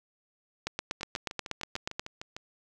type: two click trains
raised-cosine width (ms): 0.2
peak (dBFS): -22 / -14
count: 10 / 12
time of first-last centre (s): 1.01-2.365 / 0.67-1.995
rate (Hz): 6.64 / 8.3
effects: none